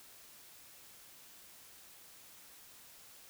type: silence
effects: white hiss -57 dBFS RMS until 3.29 s